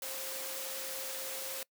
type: tone in noise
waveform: sine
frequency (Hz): 531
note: C5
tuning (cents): +25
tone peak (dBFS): -46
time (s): 0.02-1.63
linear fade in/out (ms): 2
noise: white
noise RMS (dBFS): -40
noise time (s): 0.02-1.63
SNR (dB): -9
effects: noise-tail reverb RT60 0.1 s tail -24 dB re dry + high-pass 300 Hz 12 dB/octave